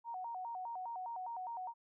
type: tone with vibrato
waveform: sine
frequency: 830.6 Hz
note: G#5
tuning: in tune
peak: -40 dBFS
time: 0.04-1.74 s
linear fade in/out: 50 ms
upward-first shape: square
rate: 4.9 Hz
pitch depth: 200 cents each way
effects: none